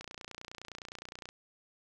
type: click train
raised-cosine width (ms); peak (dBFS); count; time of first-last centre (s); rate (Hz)
0.2; -26; 39; 0.01-1.289; 29.7
effects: none